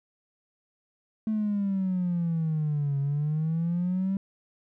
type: exponential two-way sweep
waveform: triangle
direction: down then up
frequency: 220 to 138.59 to 196.3 Hz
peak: -21 dBFS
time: 1.27-4.17 s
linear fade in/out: 2 ms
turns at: 2.99 s
effects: tanh soft clip ceiling -21 dBFS